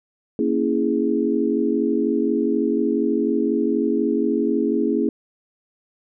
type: chord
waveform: sine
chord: A# half-diminished seventh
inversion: none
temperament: equal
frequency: 233.1 / 277.2 / 329.6 / 415.3 Hz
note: A#3 / C#4 / E4 / G#4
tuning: 0 / 0 / 0 / 0 cents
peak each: -23 dBFS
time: 0.39-5.09 s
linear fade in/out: 2 ms
effects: none